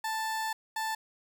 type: tone pair in turn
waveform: 30% pulse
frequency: 882 / 882 Hz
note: A5 / A5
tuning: +4 / +4 cents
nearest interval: unison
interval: 0 cents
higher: neither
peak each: -28 dBFS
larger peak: neither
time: 0.04-0.53 / 0.76-0.95 s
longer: first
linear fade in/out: 5 ms
effects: 10-bit